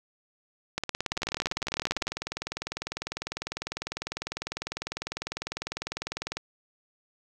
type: two click trains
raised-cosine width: 0.2 ms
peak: -14 / -11 dBFS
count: 106 / 24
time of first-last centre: 1.12-6.37 / 0.78-2.079 s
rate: 20 / 17.7 Hz
effects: none